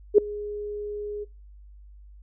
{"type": "tone with ADSR envelope", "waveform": "sine", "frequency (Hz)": 415.3, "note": "G#4", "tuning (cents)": 0, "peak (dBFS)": -8, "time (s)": [0.14, 1.25], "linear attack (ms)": 41, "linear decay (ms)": 3, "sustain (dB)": -22, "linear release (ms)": 21, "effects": ["noise-tail reverb RT60 0.3 s tail -26 dB re dry", "added 50 Hz sine -45 dBFS peak until 2.22 s"]}